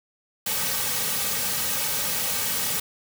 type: noise with comb filter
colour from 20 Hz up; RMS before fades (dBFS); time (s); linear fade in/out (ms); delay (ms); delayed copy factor
white; -26; 0.46-2.8; 5; 2.9; -0.95
effects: none